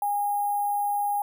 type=tone with sample-and-hold; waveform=sine; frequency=818 Hz; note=G#5; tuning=26 cents flat; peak=-23 dBFS; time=0.02-1.22 s; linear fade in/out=2 ms; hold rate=11025 Hz; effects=none